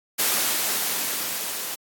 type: noise with level ramp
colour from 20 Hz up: white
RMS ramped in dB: -21 to -31 dBFS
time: 0.18-1.76 s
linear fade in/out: 20 ms
effects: high-pass 200 Hz 12 dB/octave + AAC 64 kbps